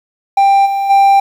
triangle tone with level steps, 790 Hz, G5, 13 cents sharp, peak -4 / -11 / -3 dBFS, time 0.37-1.2 s, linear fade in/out 5 ms, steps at 0.65 / 0.89 s, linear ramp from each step 20 ms, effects 7-bit

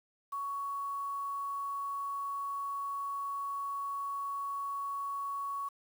sine tone with quantisation, 1117 Hz, C#6, 13 cents sharp, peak -34 dBFS, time 0.32-5.69 s, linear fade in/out 10 ms, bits 9, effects none

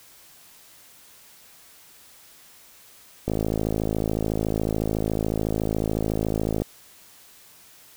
click train, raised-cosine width 2 ms, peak -11 dBFS, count 181, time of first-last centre 3.28-6.62 s, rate 53.9 Hz, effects white hiss -51 dBFS RMS until 7.96 s

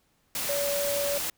sine tone in noise, 570 Hz, C#5, 48 cents sharp, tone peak -27 dBFS, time 0.49-1.18 s, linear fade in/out 2 ms, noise white, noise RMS -31 dBFS, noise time 0.35-1.3 s, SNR +1 dB, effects pink hiss -69 dBFS RMS until 1.37 s

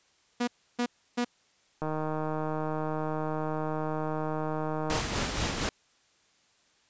sawtooth tone bursts, 242.1 Hz, B3, 34 cents flat, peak -22 dBFS, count 3, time 0.4-1.248 s, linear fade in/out 10 ms, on 76 ms, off 310 ms
click train, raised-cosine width 1 ms, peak -19 dBFS, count 492, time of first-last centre 1.82-4.988 s, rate 155 Hz
pink noise with tremolo, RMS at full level -29 dBFS, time 4.9-5.69 s, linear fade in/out 0 ms, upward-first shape sine, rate 4.2 Hz, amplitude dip 40%
effects white hiss -66 dBFS RMS until 6.89 s + resampled to 16000 Hz

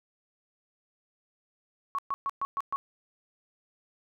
sine tone bursts, 1108.7 Hz, C#6, in tune, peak -27 dBFS, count 6, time 1.95-2.76 s, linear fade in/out 0 ms, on 35 ms, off 120 ms, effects none

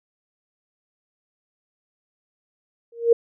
sine tone with exponential growth, 466.2 Hz, A#4, in tune, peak -8 dBFS, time 2.92-3.13 s, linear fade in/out 5 ms, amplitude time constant 45 ms, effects none

